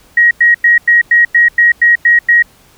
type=tone bursts; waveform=sine; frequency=1893 Hz; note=A#6; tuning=26 cents sharp; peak=-4 dBFS; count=10; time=0.17-2.425 s; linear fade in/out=5 ms; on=140 ms; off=95 ms; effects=pink hiss -46 dBFS RMS until 2.77 s